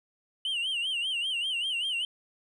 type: tone with vibrato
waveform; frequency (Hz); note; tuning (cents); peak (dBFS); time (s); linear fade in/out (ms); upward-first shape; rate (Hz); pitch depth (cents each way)
sine; 2960; F#7; 0; -25; 0.45-2.05; 2; sine; 5.1; 140
effects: tanh soft clip ceiling -27 dBFS